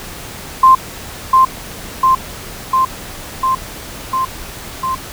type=tone with echo; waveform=sine; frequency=1046.5 Hz; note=C6; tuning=in tune; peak=-3 dBFS; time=0.63-0.75 s; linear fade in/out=5 ms; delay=700 ms; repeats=6; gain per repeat=-2 dB; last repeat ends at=4.95 s; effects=pink hiss -30 dBFS RMS until 5.12 s